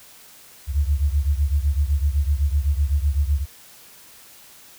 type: beating tone pair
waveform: sine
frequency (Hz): 69.3 / 77.2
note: C#2 / D#2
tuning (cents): 0 / -13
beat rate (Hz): 7.9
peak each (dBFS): -19 / -22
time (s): 0.67-3.46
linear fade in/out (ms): 50
effects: white hiss -47 dBFS RMS until 4.78 s